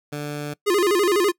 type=tone; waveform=15% pulse; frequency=147.1 Hz; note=D3; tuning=3 cents sharp; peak=-21 dBFS; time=0.12-0.54 s; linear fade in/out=10 ms
type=tone with vibrato; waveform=square; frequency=380.8 Hz; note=F#4; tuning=50 cents sharp; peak=-17 dBFS; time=0.66-1.32 s; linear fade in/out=20 ms; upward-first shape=square; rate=12 Hz; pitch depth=140 cents each way
effects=noise-tail reverb RT60 0.1 s tail -22 dB re dry